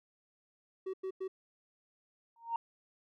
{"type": "tone bursts", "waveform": "triangle", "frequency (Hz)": 378.9, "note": "F#4", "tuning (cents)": 41, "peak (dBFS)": -33, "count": 3, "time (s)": [0.86, 1.28], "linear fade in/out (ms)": 10, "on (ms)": 76, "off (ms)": 96}
{"type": "tone with exponential growth", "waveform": "sine", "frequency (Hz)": 925, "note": "A#5", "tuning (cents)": -14, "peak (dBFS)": -27, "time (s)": [2.36, 2.56], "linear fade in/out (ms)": 2, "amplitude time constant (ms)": 43}
{"effects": ["tanh soft clip ceiling -26 dBFS"]}